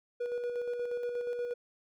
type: tone with tremolo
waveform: triangle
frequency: 483.9 Hz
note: B4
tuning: 35 cents flat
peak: -29 dBFS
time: 0.2-1.54 s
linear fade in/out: 10 ms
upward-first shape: square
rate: 8.4 Hz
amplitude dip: 35%
effects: none